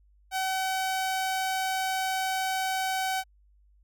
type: tone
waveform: sawtooth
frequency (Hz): 759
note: F#5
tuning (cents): +44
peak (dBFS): -23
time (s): 0.31-3.24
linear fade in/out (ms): 50
effects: added 50 Hz sine -58 dBFS peak until 3.83 s